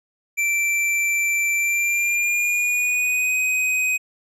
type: tone with pitch glide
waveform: square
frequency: 2343 to 2511 Hz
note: D7 to D#7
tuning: -5 to +15 cents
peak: -19 dBFS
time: 0.37-3.98 s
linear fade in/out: 20 ms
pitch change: +120 cents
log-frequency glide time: 1.56-3.38 s
effects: low-pass 12000 Hz 12 dB/octave